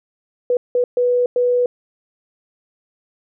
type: tone bursts at uneven times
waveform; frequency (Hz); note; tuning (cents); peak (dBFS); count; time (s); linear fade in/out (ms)
sine; 491.3; B4; -9; -13; 4; 0.5-0.57 / 0.75-0.84 / 0.97-1.26 / 1.36-1.66; 2
effects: none